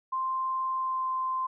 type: tone with pitch glide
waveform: sine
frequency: 1046.5 to 1039.9 Hz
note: C6 to C6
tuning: 0 to -11 cents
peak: -27 dBFS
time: 0.12-1.47 s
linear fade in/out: 10 ms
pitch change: -11 cents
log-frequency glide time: 0.72-1.09 s
effects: none